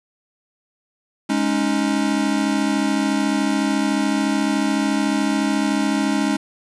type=chord; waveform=square; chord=Ab suspended fourth; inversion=none; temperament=equal; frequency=207.7 / 277.2 / 311.1 Hz; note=Ab3 / Db4 / Eb4; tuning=0 / 0 / 0 cents; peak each=-23 / -22 / -24 dBFS; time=1.29-6.37 s; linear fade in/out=10 ms; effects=resampled to 22050 Hz + 7-bit